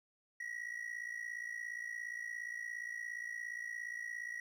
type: ring-modulated tone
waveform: triangle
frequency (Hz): 1918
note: A#6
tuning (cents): +49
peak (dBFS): -36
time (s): 0.4-4.4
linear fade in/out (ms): 2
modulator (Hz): 28.6
effects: none